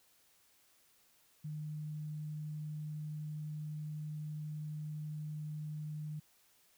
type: tone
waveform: sine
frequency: 152 Hz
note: D#3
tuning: 40 cents flat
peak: -39 dBFS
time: 1.44-6.2 s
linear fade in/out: 10 ms
effects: white hiss -69 dBFS RMS until 6.77 s